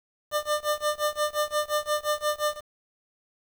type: tone with tremolo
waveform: 25% pulse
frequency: 599 Hz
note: D5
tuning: 34 cents sharp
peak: -18 dBFS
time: 0.31-2.61 s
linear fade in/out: 50 ms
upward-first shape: sine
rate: 5.7 Hz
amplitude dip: 95%
effects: 8-bit